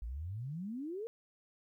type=exponential sweep; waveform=sine; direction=up; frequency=52.4 to 474.8 Hz; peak=-38 dBFS; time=0.02-1.07 s; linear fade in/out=0 ms; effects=13-bit